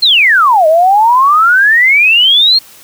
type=exponential two-way sweep; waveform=sine; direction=down then up; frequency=4320 to 612 to 4320 Hz; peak=-4 dBFS; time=0.02-2.59 s; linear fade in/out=10 ms; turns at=0.67 s; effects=white hiss -38 dBFS RMS until 2.83 s